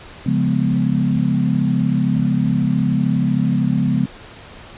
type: chord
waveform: sine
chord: C# dominant seventh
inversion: none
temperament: equal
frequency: 138.59 / 174.61 / 207.7 / 246.9 Hz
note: C#3 / E#3 / G#3 / B3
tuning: 0 / 0 / 0 / 0 cents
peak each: -20 dBFS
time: 0.26-4.06 s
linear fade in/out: 5 ms
effects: pink hiss -39 dBFS RMS until 4.77 s + resampled to 8000 Hz